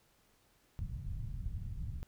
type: low-pass noise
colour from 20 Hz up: pink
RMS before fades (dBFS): -40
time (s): 0.79-2.03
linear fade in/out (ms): 0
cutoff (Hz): 140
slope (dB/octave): 24
effects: pink hiss -70 dBFS RMS until 2.07 s